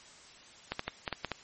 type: clicks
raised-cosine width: 0.3 ms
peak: -16 dBFS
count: 7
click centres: 0.72 / 0.794 / 0.88 / 1.078 / 1.127 / 1.247 / 1.317 s
effects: white hiss -54 dBFS RMS until 1.43 s + MP3 32 kbps